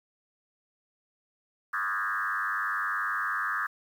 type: tone with frequency modulation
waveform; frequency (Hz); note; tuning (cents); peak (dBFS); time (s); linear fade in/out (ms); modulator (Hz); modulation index
sine; 1436; F6; +48; -27; 1.73-3.67; 10; 101; 3.1
effects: 9-bit